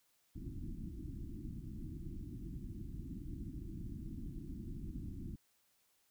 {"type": "low-pass noise", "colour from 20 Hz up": "pink", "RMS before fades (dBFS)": -45, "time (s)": [0.35, 5.36], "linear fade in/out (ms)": 10, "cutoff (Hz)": 340, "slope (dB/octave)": 96, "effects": ["white hiss -75 dBFS RMS until 6.1 s"]}